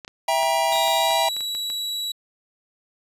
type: clicks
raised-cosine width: 0.2 ms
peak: -20 dBFS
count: 11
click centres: 0.048 / 0.079 / 0.43 / 0.724 / 0.758 / 0.878 / 1.108 / 1.366 / 1.407 / 1.55 / 1.701 s
type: chord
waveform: square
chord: E diminished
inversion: none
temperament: just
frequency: 659.3 / 791.1 / 949.3 Hz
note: E5 / G5 / Bb5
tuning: 0 / +16 / +31 cents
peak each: -24 dBFS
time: 0.28-1.29 s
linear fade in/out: 5 ms
type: tone with pitch glide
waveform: 40% pulse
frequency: 3791 to 3909 Hz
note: A#7 to B7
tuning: +28 to -19 cents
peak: -24 dBFS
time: 0.72-2.12 s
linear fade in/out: 5 ms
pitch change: +53 cents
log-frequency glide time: 0.97-1.19 s
effects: resampled to 32000 Hz